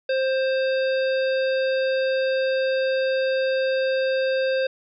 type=harmonic tone; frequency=527 Hz; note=C5; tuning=12 cents sharp; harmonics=1 / 3 / 5 / 7 / 9; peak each=-20 / -30 / -34 / -37 / -39 dBFS; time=0.09-4.67 s; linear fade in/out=5 ms; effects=none